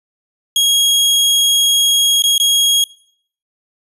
sawtooth tone with dropouts, 3288 Hz, G#7, 18 cents flat, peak -7 dBFS, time 0.56-2.84 s, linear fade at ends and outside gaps 2 ms, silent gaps 2.222-2.238 / 2.38-2.399 s, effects noise-tail reverb RT60 0.6 s tail -22 dB re dry + resampled to 32000 Hz

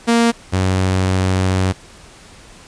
sawtooth tone pair in turn, 233.1 / 93.66 Hz, A#3 / F#2, 0 / +22 cents, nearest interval octave + major third, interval 1578 cents, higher first, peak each -7 / -10 dBFS, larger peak first, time 0.07-0.32 / 0.52-1.73 s, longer second, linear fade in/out 20 ms, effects pink hiss -42 dBFS RMS until 2.67 s + resampled to 22050 Hz

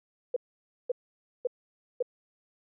sine tone bursts, 493.9 Hz, B4, in tune, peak -24 dBFS, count 4, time 0.34-2.026 s, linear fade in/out 5 ms, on 24 ms, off 530 ms, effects none

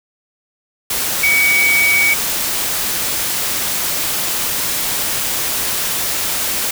sine tone in noise, 2260 Hz, C#7, 33 cents sharp, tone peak -11 dBFS, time 1.23-2.14 s, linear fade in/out 5 ms, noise white, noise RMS -19 dBFS, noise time 0.9-6.71 s, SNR +5 dB, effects none

